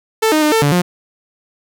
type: tone with pitch steps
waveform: sawtooth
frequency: 442.1 / 308.9 / 302.7 / 447 / 144.4 / 177.9 Hz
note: A4 / D#4 / D#4 / A4 / D3 / F3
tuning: +8 / -12 / -48 / +27 / -29 / +32 cents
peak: -7 dBFS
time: 0.22-0.82 s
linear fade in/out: 10 ms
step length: 100 ms
effects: none